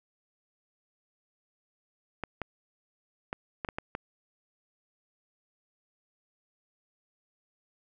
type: clicks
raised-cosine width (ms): 0.5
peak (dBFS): -18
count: 7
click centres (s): 2.237 / 2.417 / 3.329 / 3.648 / 3.688 / 3.785 / 3.951
effects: none